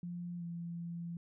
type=tone with pitch glide; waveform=sine; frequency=174.61 to 170.33 Hz; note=F3 to F3; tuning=0 to -43 cents; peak=-39 dBFS; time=0.03-1.17 s; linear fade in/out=2 ms; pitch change=-43 cents; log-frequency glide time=0.38-0.43 s; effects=none